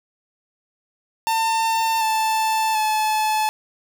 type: tone with pitch steps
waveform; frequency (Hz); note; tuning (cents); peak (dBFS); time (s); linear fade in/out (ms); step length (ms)
45% pulse; 899 / 881 / 863.4; A5 / A5 / A5; +37 / +2 / -33; -18; 1.27-3.49; 0; 740
effects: 8-bit